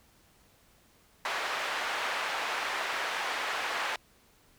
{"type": "band-pass noise", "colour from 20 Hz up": "white", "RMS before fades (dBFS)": -33, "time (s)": [1.25, 3.96], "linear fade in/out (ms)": 2, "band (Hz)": [660, 2000], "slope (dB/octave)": 12, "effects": ["pink hiss -63 dBFS RMS until 4.58 s"]}